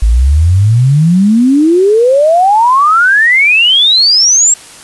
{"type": "exponential sweep", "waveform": "sine", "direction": "up", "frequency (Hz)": [51.91, 7670], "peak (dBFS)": -4, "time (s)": [0.02, 4.54], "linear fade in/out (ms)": 5, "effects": ["white hiss -33 dBFS RMS until 4.83 s", "resampled to 24000 Hz"]}